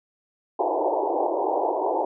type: band-pass noise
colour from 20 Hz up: white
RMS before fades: -24 dBFS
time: 0.59-2.05 s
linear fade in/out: 5 ms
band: 310 to 940 Hz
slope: 96 dB/octave
effects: none